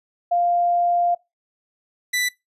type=tone pair in turn; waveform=sine / sawtooth; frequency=698.5 / 1982.5 Hz; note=F5 / B6; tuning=0 / +6 cents; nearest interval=octave + tritone; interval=1806 cents; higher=second; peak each=-16 dBFS; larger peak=neither; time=0.31-1.15 / 2.13-2.29 s; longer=first; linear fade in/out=10 ms; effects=noise-tail reverb RT60 0.2 s tail -22 dB re dry + resampled to 32000 Hz